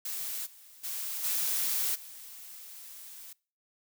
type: noise with level steps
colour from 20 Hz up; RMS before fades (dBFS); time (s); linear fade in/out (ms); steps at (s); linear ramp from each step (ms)
blue; -36 / -54 / -36 / -30 / -47; 0.05-3.33; 5; 0.45 / 0.83 / 1.23 / 1.94; 20
effects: noise-tail reverb RT60 0.4 s tail -24 dB re dry